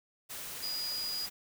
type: tone in noise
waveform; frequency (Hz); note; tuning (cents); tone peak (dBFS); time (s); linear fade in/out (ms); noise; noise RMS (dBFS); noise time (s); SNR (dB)
sine; 4901; D#8; -27; -34; 0.62-1.27; 20; white; -42; 0.29-1.3; +5
effects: none